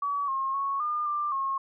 sine tone with pitch steps, 1138 / 1074 / 1105 / 1209 / 1186 / 1084 Hz, C#6 / C6 / C#6 / D6 / D6 / C#6, +45 / +45 / -6 / +50 / +17 / -39 cents, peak -26 dBFS, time 0.02-1.58 s, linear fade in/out 5 ms, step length 260 ms, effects none

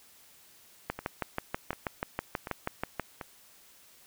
two click trains, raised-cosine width 0.5 ms, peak -15 / -22 dBFS, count 14 / 4, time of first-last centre 0.9-2.997 / 0.99-3.212 s, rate 6.2 / 1.35 Hz, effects white hiss -58 dBFS RMS until 4.06 s

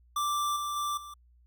square tone with level steps, 1174.7 Hz, D6, in tune, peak -28 / -32 / -30 / -43 dBFS, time 0.16-1.14 s, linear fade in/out 5 ms, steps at 0.56 / 0.76 / 0.97 s, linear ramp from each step 5 ms, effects added 60 Hz sine -58 dBFS peak until 1.46 s

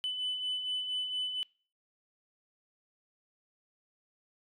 sine beating tone pair, 3000 / 3004.3 Hz, F#7 / F#7, +23 / +26 cents, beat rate 4.3 Hz, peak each -40 / -31 dBFS, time 0.04-1.43 s, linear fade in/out 0 ms, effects noise-tail reverb RT60 0.4 s tail -25 dB re dry + tanh soft clip ceiling -28 dBFS

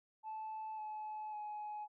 sine tone with pitch steps, 872 / 857 / 842.3 Hz, A5 / A5 / G#5, -16 / -46 / +24 cents, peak -40 dBFS, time 0.23-1.88 s, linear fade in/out 50 ms, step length 550 ms, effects tanh soft clip ceiling -39 dBFS

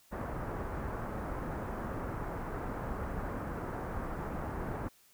pink low-pass noise, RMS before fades -38 dBFS, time 0.11-4.89 s, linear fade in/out 20 ms, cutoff 1500 Hz, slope 24 dB/octave, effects white hiss -64 dBFS RMS until 5.13 s

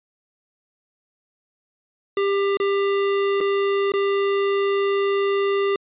square tone with dropouts, 397.4 Hz, G4, 24 cents sharp, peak -19 dBFS, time 2.17-5.76 s, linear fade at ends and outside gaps 2 ms, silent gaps 2.571-2.6 / 3.405-3.41 / 3.92-3.937 s, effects resampled to 8000 Hz

